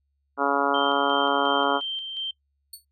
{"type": "harmonic tone", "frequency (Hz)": 140.6, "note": "C#3", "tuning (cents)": 25, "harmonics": [2, 3, 4, 5, 6, 7, 8, 9, 10], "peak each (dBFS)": [-29, -29, -29, -29, -29, -29, -29, -29, -29], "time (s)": [0.37, 1.81], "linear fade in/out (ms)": 50}
{"type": "tone with tremolo", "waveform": "sine", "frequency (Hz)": 3136, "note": "G7", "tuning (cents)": 0, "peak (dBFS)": -27, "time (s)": [0.74, 2.31], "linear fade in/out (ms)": 5, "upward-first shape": "square", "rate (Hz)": 2.8, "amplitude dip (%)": 40}
{"type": "tone with exponential decay", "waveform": "15% pulse", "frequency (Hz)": 4435, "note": "C#8", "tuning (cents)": 0, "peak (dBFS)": -28, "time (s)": [2.73, 2.85], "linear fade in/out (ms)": 5, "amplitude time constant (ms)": 25}
{"effects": ["noise-tail reverb RT60 0.1 s tail -21 dB re dry", "added 70 Hz sine -70 dBFS peak until 2.91 s"]}